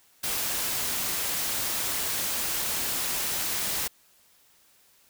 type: noise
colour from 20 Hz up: white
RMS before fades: -29 dBFS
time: 0.23-3.88 s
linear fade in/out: 10 ms
effects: white hiss -61 dBFS RMS until 5.09 s